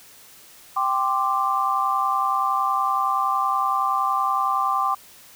sine chord, G suspended fourth, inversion none, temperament just, 784 / 1045.3 / 1176 Hz, G5 / C6 / D6, 0 / -2 / +2 cents, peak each -25 / -24 / -22 dBFS, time 0.76-4.95 s, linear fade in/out 10 ms, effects white hiss -48 dBFS RMS until 5.35 s

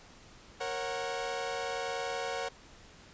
sawtooth chord, F# major, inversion first, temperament equal with one note detuned, 466.2 / 547.4 / 740 Hz, A#4 / C#5 / F#5, 0 / -22 / 0 cents, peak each -34 dBFS, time 0.6-2.49 s, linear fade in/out 10 ms, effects pink hiss -55 dBFS RMS until 3.13 s + resampled to 16000 Hz

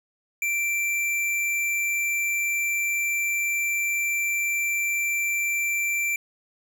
sine tone with hard clipping, 2349 Hz, D7, in tune, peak -24 dBFS, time 0.42-6.16 s, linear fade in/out 2 ms, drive 16 dB, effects none

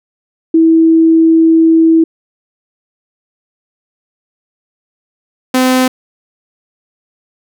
sine / sawtooth tone pair in turn, 325.4 / 256.6 Hz, E4 / C4, -22 / -34 cents, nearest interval major third, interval 412 cents, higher first, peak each -4 dBFS, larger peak neither, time 0.54-2.04 / 5.54-5.88 s, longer first, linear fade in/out 5 ms, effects none

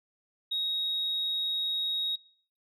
sine tone, 3775 Hz, A#7, 21 cents sharp, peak -27 dBFS, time 0.51-2.16 s, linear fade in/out 10 ms, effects noise-tail reverb RT60 0.5 s tail -22 dB re dry + tanh soft clip ceiling -23 dBFS

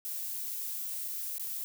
violet noise with dropouts, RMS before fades -37 dBFS, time 0.05-1.64 s, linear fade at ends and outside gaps 0 ms, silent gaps 1.079-1.083 / 1.382-1.396 s, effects none

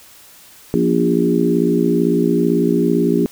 harmonic tone with a mistuned harmonic, 57.9 Hz, A#1, 11 cents flat, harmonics 3 / 4 / 5 / 6 / 7, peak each -19 / -19 / -19 / -19 / -19 dBFS, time 0.74-3.26 s, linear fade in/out 0 ms, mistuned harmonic 4, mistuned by +34 cents, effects white hiss -44 dBFS RMS until 3.31 s

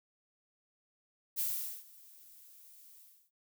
violet noise with ADSR envelope, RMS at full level -33 dBFS, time 1.36-3.31 s, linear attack 33 ms, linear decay 440 ms, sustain -24 dB, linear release 330 ms, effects none

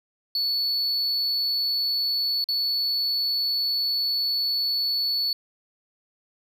triangle tone with dropouts, 4435 Hz, C#8, in tune, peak -21 dBFS, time 0.35-5.33 s, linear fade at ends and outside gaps 2 ms, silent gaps 2.442-2.487 s, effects none

